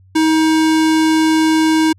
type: tone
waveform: square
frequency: 316.8 Hz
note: D#4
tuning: 31 cents sharp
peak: -11 dBFS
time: 0.15-1.93 s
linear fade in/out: 10 ms
effects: added 94 Hz sine -44 dBFS peak until 1.98 s + low-pass 10000 Hz 12 dB/octave